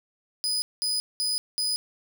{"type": "tone bursts", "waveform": "35% pulse", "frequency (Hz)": 4978, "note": "D#8", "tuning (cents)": 0, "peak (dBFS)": -23, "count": 4, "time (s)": [0.44, 1.76], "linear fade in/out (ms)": 0, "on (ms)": 180, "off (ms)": 200, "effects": []}